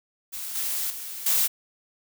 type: noise with level steps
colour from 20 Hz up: blue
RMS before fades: -34 / -28 / -36 / -22 dBFS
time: 0.32-1.48 s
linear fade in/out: 20 ms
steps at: 0.55 / 0.9 / 1.26 s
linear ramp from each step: 5 ms
effects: none